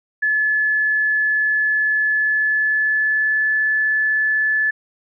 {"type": "tone with pitch glide", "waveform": "sine", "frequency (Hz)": [1721, 1732], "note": ["A6", "A6"], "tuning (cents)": [-39, -28], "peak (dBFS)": -15, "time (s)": [0.22, 4.71], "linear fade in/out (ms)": 10, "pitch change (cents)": 11, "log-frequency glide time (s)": [2.05, 3.52], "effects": []}